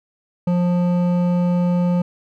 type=tone with hard clipping; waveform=triangle; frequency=176.7 Hz; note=F3; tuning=21 cents sharp; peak=-17 dBFS; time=0.47-2.02 s; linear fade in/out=5 ms; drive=14 dB; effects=none